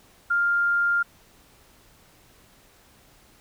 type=tone; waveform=sine; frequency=1400 Hz; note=F6; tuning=4 cents sharp; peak=-19 dBFS; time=0.3-1.03 s; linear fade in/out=10 ms; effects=pink hiss -56 dBFS RMS until 3.4 s